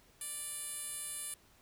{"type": "tone with band-pass filter", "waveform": "10% pulse", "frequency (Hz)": 587.3, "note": "D5", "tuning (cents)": 0, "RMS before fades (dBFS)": -42, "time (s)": [0.21, 1.34], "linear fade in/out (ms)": 2, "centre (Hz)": 11000, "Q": 5.1, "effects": ["pink hiss -65 dBFS RMS until 1.61 s"]}